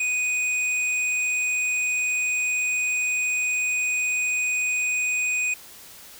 sine tone pair together, 2489 / 7439 Hz, D#7 / A#8, 0 / -5 cents, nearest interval octave + perfect fifth, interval 1895 cents, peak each -22 / -30 dBFS, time 0-5.54 s, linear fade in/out 5 ms, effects white hiss -45 dBFS RMS until 6.19 s

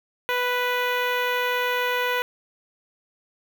10% pulse tone with notch filter, 493.9 Hz, B4, in tune, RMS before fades -24 dBFS, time 0.29-2.22 s, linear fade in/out 0 ms, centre 7900 Hz, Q 0.51, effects none

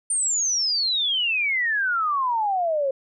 sine exponential sweep, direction down, 9080 to 526 Hz, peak -20 dBFS, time 0.1-2.91 s, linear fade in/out 5 ms, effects none

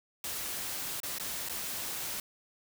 white noise with dropouts, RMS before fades -37 dBFS, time 0.24-2.2 s, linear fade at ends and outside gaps 2 ms, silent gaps 1.002-1.032 / 1.185-1.197 / 1.488-1.495 s, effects none

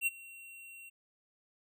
square tone with ADSR envelope, 2735 Hz, F7, 37 cents flat, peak -27 dBFS, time 0.01-0.9 s, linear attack 57 ms, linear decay 27 ms, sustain -22 dB, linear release 17 ms, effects none

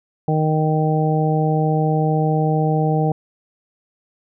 harmonic tone, 155.56 Hz, D#3, in tune, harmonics 1 / 2 / 3 / 4 / 5, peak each -17 / -25 / -23 / -27 / -23 dBFS, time 0.28-3.12 s, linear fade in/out 2 ms, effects none

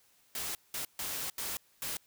white noise bursts at uneven times, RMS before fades -37 dBFS, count 5, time 0.35-0.55 / 0.74-0.85 / 0.99-1.3 / 1.38-1.57 / 1.82-1.97 s, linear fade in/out 2 ms, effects white hiss -67 dBFS RMS until 2.06 s

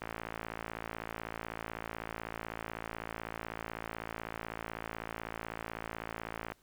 click train, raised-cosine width 0.5 ms, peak -23 dBFS, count 365, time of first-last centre 0.02-6.52 s, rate 56 Hz, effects pink hiss -68 dBFS RMS until 6.62 s

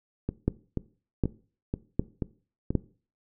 two click trains, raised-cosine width 3 ms, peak -15 / -10 dBFS, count 6 / 4, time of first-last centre 0.29-2.705 / 0.48-2.753 s, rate 2.07 / 1.32 Hz, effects noise-tail reverb RT60 0.4 s tail -19 dB re dry

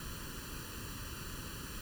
pink noise with comb filter, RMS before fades -44 dBFS, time 0-1.81 s, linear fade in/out 2 ms, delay 0.69 ms, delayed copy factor +0.85, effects none

